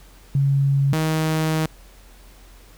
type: tone pair in turn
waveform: sine / sawtooth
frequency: 138.59 / 157.84 Hz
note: C#3 / D#3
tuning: 0 / +25 cents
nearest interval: major second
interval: 225 cents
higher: second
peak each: -15 dBFS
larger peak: neither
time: 0.35-0.93 / 0.93-1.66 s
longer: second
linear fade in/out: 2 ms
effects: added 44 Hz sine -45 dBFS peak until 2.77 s + pink hiss -51 dBFS RMS until 2.77 s